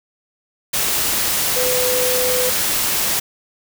sine tone in noise, 503 Hz, B4, 32 cents sharp, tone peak -19 dBFS, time 1.56-2.5 s, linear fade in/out 10 ms, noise white, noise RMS -19 dBFS, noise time 0.73-3.2 s, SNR -3 dB, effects none

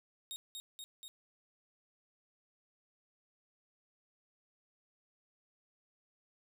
sawtooth tone with echo, 3729 Hz, A#7, in tune, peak -38 dBFS, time 0.31-0.36 s, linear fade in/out 0 ms, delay 240 ms, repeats 3, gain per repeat -2 dB, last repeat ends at 1.08 s, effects 13-bit

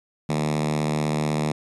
5% pulse tone with high-pass filter, 76 Hz, D#2, 40 cents flat, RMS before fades -24 dBFS, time 0.29-1.52 s, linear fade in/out 5 ms, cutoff 170 Hz, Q 5.6, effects resampled to 24000 Hz

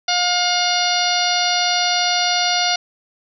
harmonic tone with a mistuned harmonic, 713 Hz, F5, 36 cents sharp, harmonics 1 / 2 / 3 / 4 / 5 / 6 / 7 / 8, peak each -21 / -25 / -26 / -25 / -25 / -24 / -23 / -25 dBFS, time 0.08-2.76 s, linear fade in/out 5 ms, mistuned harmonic 7, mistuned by -69 cents, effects none

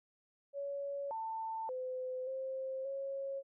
sine tone with pitch steps, 562 / 892 / 511 / 528 / 547 Hz, C#5 / A5 / C5 / C5 / C#5, +24 / +23 / -41 / +16 / -23 cents, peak -37 dBFS, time 0.53-3.43 s, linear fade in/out 50 ms, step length 580 ms, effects none

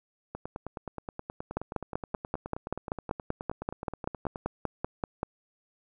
two click trains, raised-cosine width 1 ms, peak -15 / -22 dBFS, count 20 / 39, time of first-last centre 1.57-5.231 / 0.35-4.358 s, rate 5.19 / 9.48 Hz, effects none

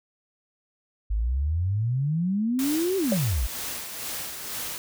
sine exponential two-way sweep, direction up then down, 49.77 to 396.6 to 49.77 Hz, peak -22 dBFS, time 1.1-3.47 s, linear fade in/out 10 ms, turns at 2.97 s
white noise with tremolo, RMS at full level -32 dBFS, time 2.59-4.78 s, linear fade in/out 0 ms, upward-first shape sine, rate 2.1 Hz, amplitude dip 45%
sine tone with exponential decay, 565 Hz, C#5, 33 cents sharp, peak -18 dBFS, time 3.12-3.2 s, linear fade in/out 2 ms, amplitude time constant 16 ms
effects none

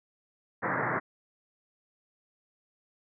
white band-pass noise, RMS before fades -30 dBFS, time 0.62-1 s, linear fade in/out 20 ms, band 100 to 2000 Hz, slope 96 dB/octave, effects none

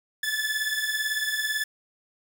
sawtooth beating tone pair, 1725 / 1743 Hz, A6 / A6, -35 / -17 cents, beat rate 18 Hz, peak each -25 dBFS, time 0.23-1.64 s, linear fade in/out 5 ms, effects 8-bit

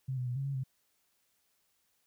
sine tone with pitch steps, 131.6 / 125.6 / 123 / 136.7 / 138.6 / 131.3 Hz, C3 / B2 / B2 / C#3 / C#3 / C3, +10 / +30 / -7 / -24 / 0 / +6 cents, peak -32 dBFS, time 0.08-0.638 s, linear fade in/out 10 ms, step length 93 ms, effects white hiss -75 dBFS RMS until 2.06 s

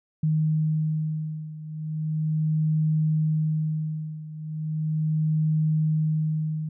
sine beating tone pair, 155.56 / 155.93 Hz, D#3 / D#3, 0 / +4 cents, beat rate 0.37 Hz, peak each -24 / -27 dBFS, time 0.23-6.69 s, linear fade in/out 5 ms, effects none

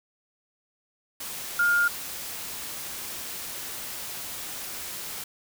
sine tone in noise, 1413 Hz, F6, 20 cents sharp, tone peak -19 dBFS, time 1.59-1.88 s, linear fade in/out 5 ms, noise white, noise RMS -36 dBFS, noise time 1.2-5.24 s, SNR +14 dB, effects none

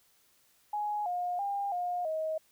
sine tone with pitch steps, 835 / 713 / 802 / 712 / 632 Hz, G#5 / F5 / G5 / F5 / D#5, +9 / +36 / +39 / +33 / +27 cents, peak -30 dBFS, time 0.73-2.38 s, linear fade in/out 5 ms, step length 330 ms, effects white hiss -67 dBFS RMS until 2.51 s

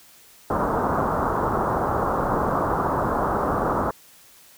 white low-pass noise, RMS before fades -23 dBFS, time 0.5-3.91 s, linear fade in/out 5 ms, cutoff 1300 Hz, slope 48 dB/octave, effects white hiss -51 dBFS RMS until 4.57 s

